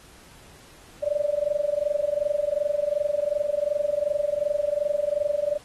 sine tone with amplitude modulation, 587.3 Hz, D5, in tune, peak -18 dBFS, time 1.02-5.58 s, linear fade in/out 20 ms, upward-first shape sine, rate 22.7 Hz, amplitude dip 90%, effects pink hiss -51 dBFS RMS until 5.64 s + AAC 32 kbps

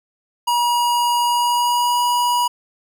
square tone with pitch glide, 959 to 969.6 Hz, A#5 to B5, +49 to -32 cents, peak -16 dBFS, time 0.47-2.48 s, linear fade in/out 10 ms, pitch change +19 cents, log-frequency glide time 1.24-2.02 s, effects none

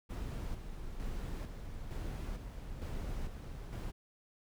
brown noise with tremolo, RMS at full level -39 dBFS, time 0.09-3.92 s, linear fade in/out 20 ms, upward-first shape square, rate 1.1 Hz, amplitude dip 45%, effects none

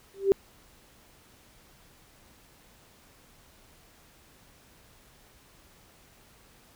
sine tone with exponential growth, 392 Hz, G4, in tune, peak -13 dBFS, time 0.14-0.32 s, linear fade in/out 0 ms, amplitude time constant 39 ms, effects pink hiss -58 dBFS RMS until 6.75 s

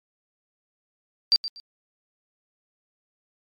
sine tone with echo, 4699 Hz, D8, in tune, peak -14 dBFS, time 1.32-1.36 s, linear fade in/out 0 ms, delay 120 ms, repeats 2, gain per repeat -13 dB, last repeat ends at 1.6 s, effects MP3 96 kbps

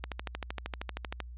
click train, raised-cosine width 0.3 ms, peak -19 dBFS, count 16, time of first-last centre 0.04-1.203 s, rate 12.9 Hz, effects added 60 Hz sine -42 dBFS peak until 1.37 s + resampled to 8000 Hz

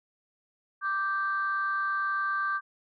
sine tone pair together, 1174.7 / 1567 Hz, D6 / G6, 0 / -1 cents, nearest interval perfect fourth, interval 499 cents, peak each -28 / -29 dBFS, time 0.81-2.61 s, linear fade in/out 50 ms, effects tanh soft clip ceiling -19 dBFS

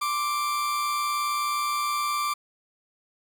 40% pulse tone pair together, 1055.6 / 1174.7 Hz, C6 / D6, +15 / 0 cents, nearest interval major second, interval 185 cents, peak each -35 / -24 dBFS, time 0.01-2.34 s, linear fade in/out 10 ms, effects 9-bit

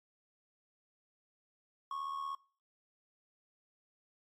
triangle tone with amplitude modulation, 1100 Hz, C#6, 14 cents flat, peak -33 dBFS, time 1.91-2.35 s, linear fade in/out 2 ms, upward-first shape sine, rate 76.7 Hz, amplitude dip 60%, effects noise-tail reverb RT60 0.4 s tail -23 dB re dry + AAC 48 kbps

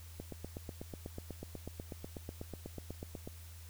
click train, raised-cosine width 2 ms, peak -29 dBFS, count 26, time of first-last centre 0.2-3.275 s, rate 8.13 Hz, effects added 83 Hz sine -49 dBFS peak until 3.69 s + white hiss -58 dBFS RMS until 3.69 s

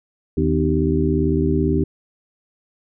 harmonic tone with a mistuned harmonic, 77.9 Hz, D#2, 3 cents sharp, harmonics 1 / 2 / 3 / 4 / 5, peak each -22 / -22 / -22 / -22 / -22 dBFS, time 0.37-1.84 s, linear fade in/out 5 ms, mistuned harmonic 3, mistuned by +130 cents, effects none

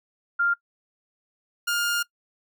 sine / sawtooth tone pair in turn, 1396.9 / 1411.5 Hz, F6 / F6, 0 / +18 cents, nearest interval unison, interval 18 cents, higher second, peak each -19 dBFS, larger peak neither, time 0.39-0.54 / 1.67-2.03 s, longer second, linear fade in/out 10 ms, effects noise-tail reverb RT60 0.1 s tail -22 dB re dry

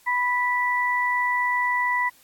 sine tone pair together, 987.8 / 1967.6 Hz, B5 / B6, 0 / -7 cents, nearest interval octave, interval 1193 cents, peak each -23 / -23 dBFS, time 0.06-2.1 s, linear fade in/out 20 ms, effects white hiss -56 dBFS RMS until 2.23 s + AAC 64 kbps

